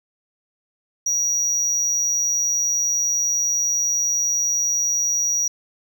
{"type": "tone", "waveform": "triangle", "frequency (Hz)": 5770, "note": "F#8", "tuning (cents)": -44, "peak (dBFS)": -17, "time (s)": [1.06, 5.48], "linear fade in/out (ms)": 5, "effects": []}